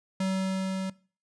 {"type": "tone with level ramp", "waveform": "square", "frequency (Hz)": 190, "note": "F#3", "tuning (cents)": 46, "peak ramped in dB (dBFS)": [-26, -31], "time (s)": [0.2, 0.9], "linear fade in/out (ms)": 5, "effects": ["noise-tail reverb RT60 0.4 s tail -21 dB re dry", "resampled to 22050 Hz"]}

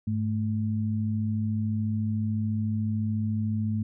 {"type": "tone pair together", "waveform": "sine", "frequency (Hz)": [103.83, 217.7], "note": ["G#2", "A3"], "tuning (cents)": [0, -18], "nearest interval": "octave + minor second", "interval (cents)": 1282, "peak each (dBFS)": [-27, -28], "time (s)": [0.07, 3.83], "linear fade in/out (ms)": 5, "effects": []}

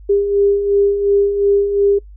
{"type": "beating tone pair", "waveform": "sine", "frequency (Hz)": [400, 402.8], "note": ["G4", "G4"], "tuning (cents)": [35, 47], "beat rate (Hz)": 2.8, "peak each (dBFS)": [-20, -12], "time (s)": [0.09, 1.99], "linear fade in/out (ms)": 10, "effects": ["noise-tail reverb RT60 0.1 s tail -23 dB re dry", "added 50 Hz sine -35 dBFS peak until 2.16 s"]}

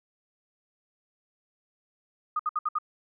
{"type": "tone bursts", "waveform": "sine", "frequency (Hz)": 1234, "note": "D#6", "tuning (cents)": -15, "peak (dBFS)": -24, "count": 5, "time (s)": [2.36, 2.786], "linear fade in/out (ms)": 5, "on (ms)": 34, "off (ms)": 64, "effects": []}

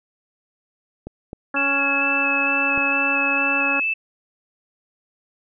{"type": "clicks", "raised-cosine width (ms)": 2, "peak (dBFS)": -19, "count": 3, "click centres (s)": [1.07, 1.331, 2.777]}
{"type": "harmonic tone", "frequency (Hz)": 278.5, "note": "C#4", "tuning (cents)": 8, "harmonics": [1, 2, 3, 4, 5, 6], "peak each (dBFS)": [-28, -30, -30, -30, -27, -28], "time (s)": [1.54, 3.8], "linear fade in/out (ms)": 5}
{"type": "tone with vibrato", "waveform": "sine", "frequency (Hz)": 2616, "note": "E7", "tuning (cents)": -14, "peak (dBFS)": -19, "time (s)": [1.56, 3.94], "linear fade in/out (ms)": 10, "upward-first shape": "square", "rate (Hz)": 2.2, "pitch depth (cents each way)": 14}
{"effects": []}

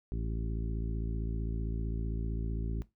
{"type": "harmonic tone with a mistuned harmonic", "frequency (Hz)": 55.5, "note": "A1", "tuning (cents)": 16, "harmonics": [1, 2, 3, 4, 5, 6, 7], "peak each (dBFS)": [-33, -39, -43, -45, -47, -49, -50], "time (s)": [0.12, 2.82], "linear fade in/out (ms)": 0, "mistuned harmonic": 7, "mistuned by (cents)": 19, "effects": ["noise-tail reverb RT60 0.2 s tail -18 dB re dry"]}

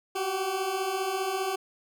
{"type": "beating tone pair", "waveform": "20% pulse", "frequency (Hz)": [370, 385], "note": ["F#4", "G4"], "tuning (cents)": [0, -31], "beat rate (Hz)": 15, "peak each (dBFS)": [-29, -24], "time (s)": [0.15, 1.56], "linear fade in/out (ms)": 10, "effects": []}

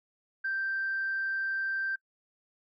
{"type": "tone", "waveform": "sine", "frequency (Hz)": 1568, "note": "G6", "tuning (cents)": 0, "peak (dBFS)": -28, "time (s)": [0.44, 1.96], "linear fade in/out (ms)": 10, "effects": ["noise-tail reverb RT60 0.1 s tail -23 dB re dry", "tanh soft clip ceiling -24 dBFS"]}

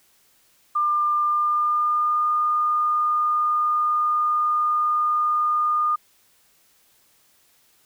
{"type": "tone with pitch glide", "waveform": "sine", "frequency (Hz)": [1197, 1217.9], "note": ["D6", "D#6"], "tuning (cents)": [33, -37], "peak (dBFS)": -18, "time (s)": [0.75, 5.96], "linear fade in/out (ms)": 10, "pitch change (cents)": 30, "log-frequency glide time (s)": [1.24, 2.29], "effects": ["white hiss -60 dBFS RMS until 7.85 s"]}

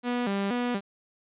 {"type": "tone with vibrato", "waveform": "sawtooth", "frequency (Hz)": 220, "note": "A3", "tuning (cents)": 0, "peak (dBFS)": -22, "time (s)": [0.03, 0.81], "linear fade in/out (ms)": 50, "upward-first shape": "square", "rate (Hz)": 2.1, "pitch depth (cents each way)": 180, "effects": ["resampled to 8000 Hz", "10-bit"]}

